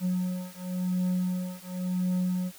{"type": "beating tone pair", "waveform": "triangle", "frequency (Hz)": [181.6, 182.53], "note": ["F#3", "F#3"], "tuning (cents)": [-32, -23], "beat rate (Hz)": 0.93, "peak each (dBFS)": -28, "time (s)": [0, 2.52], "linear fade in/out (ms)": 50, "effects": ["white hiss -50 dBFS RMS until 2.58 s"]}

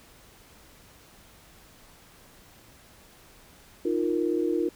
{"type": "chord", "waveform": "sine", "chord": "Eb suspended second", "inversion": "none", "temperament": "equal", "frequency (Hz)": [311.1, 349.2, 466.2], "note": ["Eb4", "F4", "Bb4"], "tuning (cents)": [0, 0, 0], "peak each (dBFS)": [-28, -26, -30], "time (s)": [3.85, 4.69], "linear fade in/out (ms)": 5, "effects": ["pink hiss -54 dBFS RMS until 4.75 s"]}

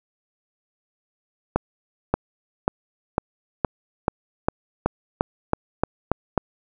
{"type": "accelerating click train", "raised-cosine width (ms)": 1, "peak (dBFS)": -4, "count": 13, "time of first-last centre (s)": [1.56, 6.377], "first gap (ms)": 580, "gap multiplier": 0.93, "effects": []}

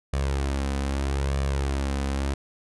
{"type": "tone with flanger", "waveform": "sawtooth", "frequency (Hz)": 68.7, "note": "C#2", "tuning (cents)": -15, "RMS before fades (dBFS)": -26, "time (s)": [0.13, 2.34], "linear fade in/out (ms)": 5, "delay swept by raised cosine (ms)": [1.7, 4], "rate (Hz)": 0.79, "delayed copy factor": 0.5, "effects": ["resampled to 24000 Hz"]}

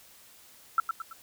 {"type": "tone with echo", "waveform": "sine", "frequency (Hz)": 1333, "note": "E6", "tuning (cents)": 19, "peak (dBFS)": -19, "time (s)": [0.78, 0.8], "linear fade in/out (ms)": 2, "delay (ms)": 110, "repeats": 3, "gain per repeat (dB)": -7, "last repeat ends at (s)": 1.13, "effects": ["white hiss -55 dBFS RMS until 1.22 s"]}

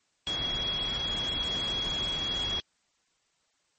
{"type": "tone in noise", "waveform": "sine", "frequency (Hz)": 3322, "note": "G#7", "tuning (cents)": 0, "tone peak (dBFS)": -29, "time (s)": [0.27, 2.6], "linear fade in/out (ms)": 0, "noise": "pink", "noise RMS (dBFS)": -37, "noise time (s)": [0.27, 2.6], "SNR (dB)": 5, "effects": ["white hiss -72 dBFS RMS until 3.78 s", "MP3 32 kbps"]}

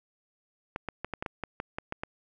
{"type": "clicks", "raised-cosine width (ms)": 0.5, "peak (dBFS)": -18, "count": 11, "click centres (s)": [0.761, 0.887, 1.046, 1.137, 1.225, 1.262, 1.437, 1.601, 1.785, 1.924, 2.035], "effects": []}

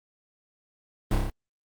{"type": "noise with echo", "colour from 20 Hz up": "brown", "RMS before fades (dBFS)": -23, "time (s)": [1.11, 1.15], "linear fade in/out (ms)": 2, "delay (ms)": 30, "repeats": 5, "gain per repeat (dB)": -2, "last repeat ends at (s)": 1.3, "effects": ["Opus 32 kbps"]}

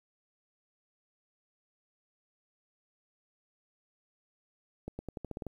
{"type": "accelerating click train", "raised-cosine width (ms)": 2, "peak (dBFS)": -25, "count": 9, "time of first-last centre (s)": [4.88, 5.467], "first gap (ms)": 110, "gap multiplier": 0.88, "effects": ["10-bit"]}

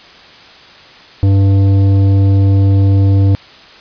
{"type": "tone with tanh clipping", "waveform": "triangle", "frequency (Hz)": 98, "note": "G2", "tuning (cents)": 0, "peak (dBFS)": -8, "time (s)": [1.23, 3.35], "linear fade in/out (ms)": 0, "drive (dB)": 15, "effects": ["white hiss -38 dBFS RMS until 3.8 s", "resampled to 11025 Hz"]}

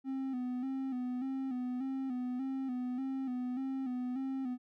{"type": "tone with vibrato", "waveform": "triangle", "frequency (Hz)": 257.9, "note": "C4", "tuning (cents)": -25, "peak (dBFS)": -32, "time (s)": [0.04, 4.58], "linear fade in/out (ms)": 50, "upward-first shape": "square", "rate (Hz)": 1.7, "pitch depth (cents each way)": 57, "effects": []}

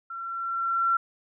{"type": "tone with level ramp", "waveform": "sine", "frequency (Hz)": 1359, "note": "F6", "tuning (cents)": -48, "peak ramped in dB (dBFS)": [-34, -19], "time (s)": [0.1, 0.97], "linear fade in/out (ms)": 5, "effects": []}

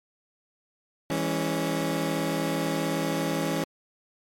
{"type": "chord", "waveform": "20% pulse", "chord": "C# minor", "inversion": "first", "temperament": "equal with one note detuned", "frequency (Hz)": [164.81, 203.3, 277.2], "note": ["E3", "G#3", "C#4"], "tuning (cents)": [0, -37, 0], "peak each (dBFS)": [-24, -28, -24], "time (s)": [1.1, 3.64], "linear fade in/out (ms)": 2, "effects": ["MP3 64 kbps"]}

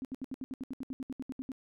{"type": "tone bursts", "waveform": "sine", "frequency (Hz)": 261.6, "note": "C4", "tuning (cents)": 0, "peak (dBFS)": -35, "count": 16, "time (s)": [0.02, 1.518], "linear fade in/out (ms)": 0, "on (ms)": 28, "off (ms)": 70, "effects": []}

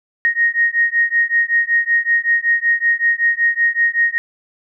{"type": "beating tone pair", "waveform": "sine", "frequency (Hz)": [1864.7, 1870], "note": ["A#6", "A#6"], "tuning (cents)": [0, 5], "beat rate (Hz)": 5.3, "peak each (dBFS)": -16, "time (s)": [0.25, 4.18], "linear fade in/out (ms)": 0, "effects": []}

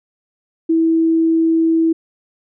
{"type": "tone", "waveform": "sine", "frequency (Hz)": 326.3, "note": "E4", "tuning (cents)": -18, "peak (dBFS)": -11, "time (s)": [0.69, 1.93], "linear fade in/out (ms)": 10, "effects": []}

